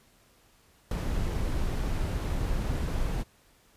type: noise with ADSR envelope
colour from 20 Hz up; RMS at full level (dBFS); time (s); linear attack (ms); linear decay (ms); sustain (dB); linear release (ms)
brown; -23; 0.91-3.24; 4; 10; -6; 28
effects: pink hiss -62 dBFS RMS until 3.76 s + resampled to 32000 Hz